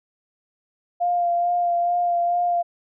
sine tone with vibrato, 698.5 Hz, F5, in tune, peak -18 dBFS, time 1-2.63 s, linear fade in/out 20 ms, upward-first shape sine, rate 2.3 Hz, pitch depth 18 cents each way, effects none

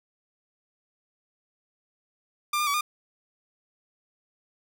sawtooth tone with pitch steps, 1193 / 1206 / 1140 / 1212 Hz, D6 / D6 / C#6 / D#6, +27 / +46 / +48 / -46 cents, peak -20 dBFS, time 2.53-2.81 s, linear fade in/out 5 ms, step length 70 ms, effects none

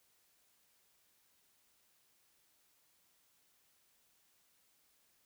silence, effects white hiss -73 dBFS RMS until 5.25 s

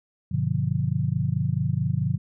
sine chord, G dominant seventh, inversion none, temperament just, 98 / 122.5 / 147 / 176.4 Hz, G2 / B2 / D3 / F3, 0 / -14 / +2 / +18 cents, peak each -29 / -26 / -26 / -29 dBFS, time 0.31-2.18 s, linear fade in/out 10 ms, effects none

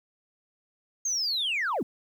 sine linear sweep, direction down, 6520 to 164.81 Hz, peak -24 dBFS, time 1.05-1.83 s, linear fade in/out 5 ms, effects tanh soft clip ceiling -23 dBFS + 10-bit

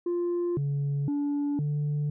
sine tone with pitch steps, 348.9 / 141.8 / 288.1 / 147.3 Hz, F4 / C#3 / D4 / D3, -2 / +40 / -33 / +6 cents, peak -23 dBFS, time 0.06-2.1 s, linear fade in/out 5 ms, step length 510 ms, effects tanh soft clip ceiling -24 dBFS

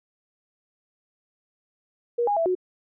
sine tone with pitch steps, 476 / 820 / 662 / 366.6 Hz, A#4 / G#5 / E5 / F#4, +36 / -22 / +7 / -16 cents, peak -20 dBFS, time 2.18-2.552 s, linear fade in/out 10 ms, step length 93 ms, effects none

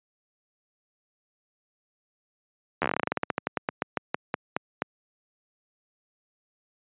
slowing click train, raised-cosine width 0.5 ms, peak -9 dBFS, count 26, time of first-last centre 2.82-4.821 s, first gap 11 ms, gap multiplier 1.14, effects high-pass 150 Hz 12 dB/octave + resampled to 8000 Hz

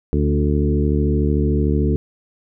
harmonic tone with a mistuned harmonic, 73.42 Hz, D2, in tune, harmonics 1 / 2 / 3 / 4 / 5 / 6, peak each -18 / -21 / -23 / -24 / -25 / -26 dBFS, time 0.13-1.96 s, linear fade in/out 0 ms, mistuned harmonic 4, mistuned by -15 cents, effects none

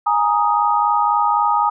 sine chord, Ab suspended second, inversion none, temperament just, 830.6 / 934.4 / 1245.9 Hz, Ab5 / Bb5 / Eb6, 0 / +4 / +2 cents, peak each -18 dBFS, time 0.06-1.7 s, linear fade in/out 10 ms, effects none

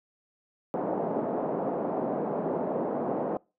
white band-pass noise, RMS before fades -30 dBFS, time 0.74-3.37 s, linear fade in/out 0 ms, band 180 to 720 Hz, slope 24 dB/octave, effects noise-tail reverb RT60 0.3 s tail -25 dB re dry

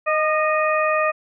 harmonic tone with a mistuned harmonic, 621 Hz, D#5, 3 cents flat, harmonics 1 / 2 / 3 / 4, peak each -20 / -21 / -26 / -26 dBFS, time 0.06-1.12 s, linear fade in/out 20 ms, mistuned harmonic 2, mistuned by -31 cents, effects none

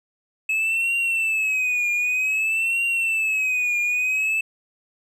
triangle tone with vibrato, 2585 Hz, E7, 34 cents flat, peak -18 dBFS, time 0.49-4.41 s, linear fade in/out 5 ms, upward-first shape triangle, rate 0.53 Hz, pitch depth 120 cents each way, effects none

